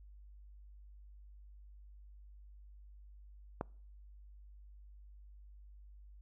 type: click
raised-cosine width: 1 ms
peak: -22 dBFS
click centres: 3.611 s
effects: noise-tail reverb RT60 0.5 s tail -26 dB re dry + added 50 Hz sine -53 dBFS peak until 6.21 s